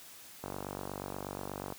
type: click train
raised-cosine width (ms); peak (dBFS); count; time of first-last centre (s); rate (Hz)
1; -24; 63; 0.44-1.724; 48.3
effects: white hiss -52 dBFS RMS until 1.78 s + high-pass 60 Hz 12 dB/octave